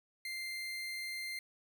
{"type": "tone", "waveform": "30% pulse", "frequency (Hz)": 2093, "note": "C7", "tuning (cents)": 0, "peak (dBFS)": -36, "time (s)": [0.25, 1.39], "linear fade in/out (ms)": 2, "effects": []}